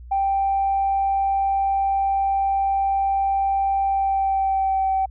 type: tone with pitch glide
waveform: sine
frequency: 784 to 768.8 Hz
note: G5 to G5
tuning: 0 to -34 cents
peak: -17 dBFS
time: 0.11-5.06 s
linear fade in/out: 10 ms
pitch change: -34 cents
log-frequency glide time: 3.85-4.94 s
effects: tanh soft clip ceiling -13 dBFS + added 60 Hz sine -37 dBFS peak until 5.1 s

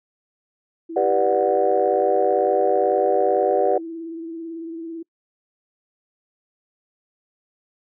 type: tone with vibrato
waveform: sine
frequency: 329.6 Hz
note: E4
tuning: in tune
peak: -29 dBFS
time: 0.89-5.03 s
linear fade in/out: 10 ms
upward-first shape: triangle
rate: 18 Hz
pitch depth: 39 cents each way
type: chord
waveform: sine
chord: G major seventh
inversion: none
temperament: just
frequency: 392 / 490 / 588 / 735 Hz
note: G4 / B4 / D5 / F#5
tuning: 0 / -14 / +2 / -12 cents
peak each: -21 dBFS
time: 0.96-3.78 s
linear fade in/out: 5 ms
effects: noise-tail reverb RT60 0.1 s tail -26 dB re dry + tanh soft clip ceiling -6 dBFS

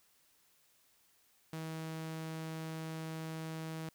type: tone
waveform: sawtooth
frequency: 160.2 Hz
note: E3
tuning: 49 cents flat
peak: -36 dBFS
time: 1.53-3.89 s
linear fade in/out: 2 ms
effects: white hiss -70 dBFS RMS until 3.94 s

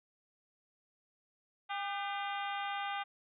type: harmonic tone with a mistuned harmonic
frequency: 402 Hz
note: G4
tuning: 44 cents sharp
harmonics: 2 / 3 / 4 / 5 / 6 / 7 / 8 / 9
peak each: -38 / -42 / -44 / -46 / -48 / -49 / -50 / -51 dBFS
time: 1.69-3.04 s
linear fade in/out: 20 ms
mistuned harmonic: 4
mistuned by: -71 cents
effects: none

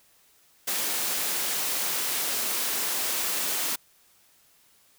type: high-pass noise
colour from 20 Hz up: white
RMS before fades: -28 dBFS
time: 0.67-3.76 s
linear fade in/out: 10 ms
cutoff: 230 Hz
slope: 12 dB/octave
effects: white hiss -61 dBFS RMS until 4.98 s

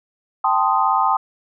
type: chord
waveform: sine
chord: A half-diminished seventh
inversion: third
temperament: equal with one note detuned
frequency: 784 / 880 / 1040.5 / 1244.5 Hz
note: G5 / A5 / C6 / Eb6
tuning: 0 / 0 / -10 / 0 cents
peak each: -20 dBFS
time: 0.44-1.17 s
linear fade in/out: 5 ms
effects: none

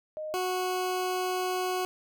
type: tone pair in turn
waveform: sine / 20% pulse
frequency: 618 / 367.5 Hz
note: D#5 / F#4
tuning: -12 / -12 cents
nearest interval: major sixth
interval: 900 cents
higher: first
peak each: -33 / -23 dBFS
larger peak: second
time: 0.17-0.34 / 0.34-1.85 s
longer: second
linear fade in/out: 0 ms
effects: none

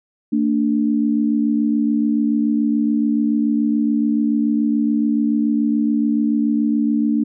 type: tone pair together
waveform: sine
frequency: 225.6 / 292.6 Hz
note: A3 / D4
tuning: +44 / -6 cents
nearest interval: perfect fourth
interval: 450 cents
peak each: -17 / -18 dBFS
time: 0.32-7.24 s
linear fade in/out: 10 ms
effects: none

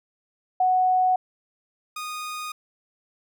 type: tone pair in turn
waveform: sine / sawtooth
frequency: 740 / 1235.4 Hz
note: F#5 / D#6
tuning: 0 / -13 cents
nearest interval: major sixth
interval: 887 cents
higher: second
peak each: -17 / -27 dBFS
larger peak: first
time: 0.6-1.16 / 1.96-2.52 s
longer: neither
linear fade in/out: 5 ms
effects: none

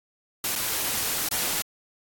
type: noise with dropouts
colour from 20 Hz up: white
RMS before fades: -27 dBFS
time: 0.44-1.62 s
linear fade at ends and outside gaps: 2 ms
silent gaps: 0.555-0.559 / 1.288-1.312 s
effects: AAC 64 kbps

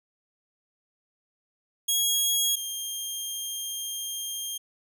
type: tone pair in turn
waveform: 15% pulse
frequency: 3301 / 3207 Hz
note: G#7 / G7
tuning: -11 / +39 cents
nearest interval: minor second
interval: 50 cents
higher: first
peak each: -15 / -24 dBFS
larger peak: first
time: 1.88-2.56 / 2.56-4.58 s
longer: second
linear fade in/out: 10 ms
effects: none

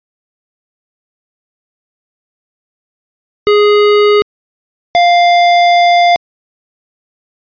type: tone pair in turn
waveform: square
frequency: 415.3 / 698.4 Hz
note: G#4 / F5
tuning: 0 / 0 cents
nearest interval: major sixth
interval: 900 cents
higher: second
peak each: -6 dBFS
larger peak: neither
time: 3.47-4.22 / 4.95-6.16 s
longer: second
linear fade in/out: 0 ms
effects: resampled to 11025 Hz

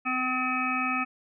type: harmonic tone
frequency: 255.2 Hz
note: C4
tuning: 43 cents flat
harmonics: 1 / 3 / 5 / 7 / 9 / 10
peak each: -32 / -35 / -29 / -38 / -35 / -31 dBFS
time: 0.05-1.05 s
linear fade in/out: 20 ms
effects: none

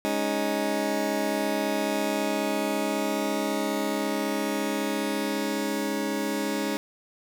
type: chord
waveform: 20% pulse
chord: Ab suspended fourth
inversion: none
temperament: just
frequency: 207.7 / 276.9 / 311.5 Hz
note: Ab3 / Db4 / Eb4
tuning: 0 / -2 / +2 cents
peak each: -25 dBFS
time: 0.05-6.77 s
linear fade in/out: 0 ms
effects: none

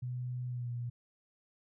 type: tone with pitch glide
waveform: sine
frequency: 124.6 to 120.43 Hz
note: B2 to B2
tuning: +16 to -43 cents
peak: -35 dBFS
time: 0.02-0.9 s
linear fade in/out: 10 ms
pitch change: -59 cents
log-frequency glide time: 0.47-0.7 s
effects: none

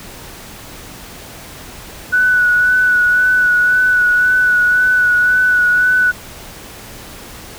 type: tone with vibrato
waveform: sine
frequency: 1480 Hz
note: F#6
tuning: in tune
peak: -9 dBFS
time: 2.12-6.12 s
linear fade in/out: 20 ms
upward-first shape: sine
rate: 1.9 Hz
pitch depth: 22 cents each way
effects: pink hiss -34 dBFS RMS until 7.58 s

